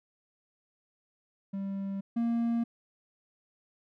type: tone pair in turn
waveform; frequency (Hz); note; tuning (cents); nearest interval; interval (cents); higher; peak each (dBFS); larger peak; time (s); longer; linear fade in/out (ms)
triangle; 196 / 233.1; G3 / A#3; 0 / 0; minor third; 300; second; -30 / -24; second; 1.53-2.01 / 2.16-2.64; neither; 10
effects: none